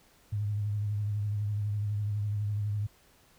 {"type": "tone with vibrato", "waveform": "sine", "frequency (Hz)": 103.83, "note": "G#2", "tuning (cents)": 0, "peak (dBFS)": -28, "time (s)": [0.32, 2.87], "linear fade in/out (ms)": 10, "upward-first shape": "triangle", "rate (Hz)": 12, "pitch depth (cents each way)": 47, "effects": ["pink hiss -62 dBFS RMS until 3.38 s"]}